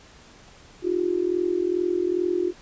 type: tone with amplitude modulation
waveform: sine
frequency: 355.9 Hz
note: F4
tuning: 33 cents sharp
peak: -17 dBFS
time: 0.82-2.53 s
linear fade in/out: 50 ms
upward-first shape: sine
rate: 42.4 Hz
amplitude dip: 85%
effects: pink hiss -50 dBFS RMS until 2.61 s + resampled to 16000 Hz